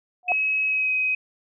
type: tone with exponential growth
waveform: sine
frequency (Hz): 722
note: F#5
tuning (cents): -43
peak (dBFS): -17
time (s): 0.23-0.32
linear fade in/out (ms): 1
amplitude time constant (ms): 19
type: tone with pitch glide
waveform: sine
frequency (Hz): 2559 to 2524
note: D#7 to D#7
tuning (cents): +48 to +24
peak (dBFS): -20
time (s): 0.28-1.15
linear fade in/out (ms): 5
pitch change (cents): -24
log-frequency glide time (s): 0.67-0.92
effects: none